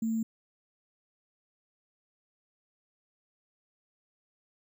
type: tone with sample-and-hold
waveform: sine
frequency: 224 Hz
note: A3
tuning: 31 cents sharp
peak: -27 dBFS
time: 0.02-0.23 s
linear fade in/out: 5 ms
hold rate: 7350 Hz
effects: none